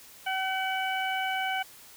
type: harmonic tone with a mistuned harmonic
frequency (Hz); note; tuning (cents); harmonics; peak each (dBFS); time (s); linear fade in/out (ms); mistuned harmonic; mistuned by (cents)
760; F#5; +46; 1 / 2 / 3 / 4; -30 / -33 / -35 / -36; 0.26-1.63; 10; 4; -36
effects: white hiss -51 dBFS RMS until 1.96 s